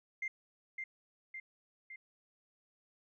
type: tone with echo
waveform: sine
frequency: 2097 Hz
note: C7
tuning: 3 cents sharp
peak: -34 dBFS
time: 0.22-0.28 s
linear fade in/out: 5 ms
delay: 560 ms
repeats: 3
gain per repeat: -4 dB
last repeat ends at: 1.96 s
effects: tanh soft clip ceiling -30 dBFS